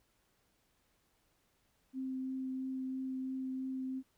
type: tone with vibrato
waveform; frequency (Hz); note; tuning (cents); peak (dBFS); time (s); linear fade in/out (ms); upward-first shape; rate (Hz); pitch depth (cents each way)
sine; 261.6; C4; 0; -36; 1.93-4.03; 50; triangle; 3; 10
effects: pink hiss -75 dBFS RMS until 4.17 s